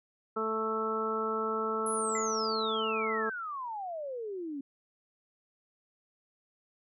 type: harmonic tone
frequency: 220.1 Hz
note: A3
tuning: 1 cent sharp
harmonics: 1 / 2 / 3 / 4 / 5 / 6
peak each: -39 / -33 / -43 / -42 / -40 / -33 dBFS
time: 0.36-3.3 s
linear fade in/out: 10 ms
type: exponential sweep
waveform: sine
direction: down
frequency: 11020 to 268.7 Hz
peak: -35 dBFS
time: 1.86-4.61 s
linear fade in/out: 5 ms
type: tone with exponential decay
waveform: sine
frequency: 2019 Hz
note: B6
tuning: 38 cents sharp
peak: -35 dBFS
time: 2.15-2.39 s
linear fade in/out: 2 ms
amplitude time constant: 52 ms
effects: none